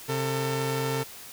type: tone pair together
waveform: sawtooth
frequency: 133.37 / 448.6 Hz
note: C3 / A4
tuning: +34 / +34 cents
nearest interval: octave + major sixth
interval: 2100 cents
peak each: -25 dBFS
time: 0.08-1.04 s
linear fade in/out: 20 ms
effects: white hiss -44 dBFS RMS until 1.32 s